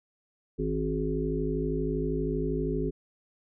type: harmonic tone with a mistuned harmonic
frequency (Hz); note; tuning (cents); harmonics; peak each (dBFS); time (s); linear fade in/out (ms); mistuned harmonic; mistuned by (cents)
52.6; G#1; +23; 1 / 3 / 5 / 7 / 8; -33 / -33 / -33 / -33 / -33; 0.58-2.91; 20; 5; +15
effects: none